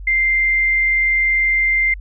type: tone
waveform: sine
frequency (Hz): 2093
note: C7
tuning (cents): 0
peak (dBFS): -13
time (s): 0.07-1.94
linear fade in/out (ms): 5
effects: added 47 Hz sine -29 dBFS peak until 2 s